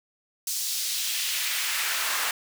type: noise with high-pass filter sweep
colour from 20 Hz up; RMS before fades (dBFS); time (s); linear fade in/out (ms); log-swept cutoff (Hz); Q
pink; -28; 0.47-2.31; 2; 5900 to 1100; 1.2
effects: none